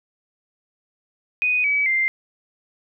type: tone with pitch steps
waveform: sine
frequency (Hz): 2489 / 2282 / 2093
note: D#7 / C#7 / C7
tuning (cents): 0 / +50 / 0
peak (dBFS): -17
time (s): 1.42-2.08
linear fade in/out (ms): 0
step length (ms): 220
effects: none